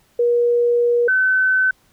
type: tone pair in turn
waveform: sine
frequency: 478.2 / 1520.9 Hz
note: A#4 / F#6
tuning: +44 / +47 cents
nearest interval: octave + minor sixth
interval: 2003 cents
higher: second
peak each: -13 dBFS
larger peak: neither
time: 0.19-1.08 / 1.08-1.71 s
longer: first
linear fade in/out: 5 ms
effects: pink hiss -58 dBFS RMS until 1.92 s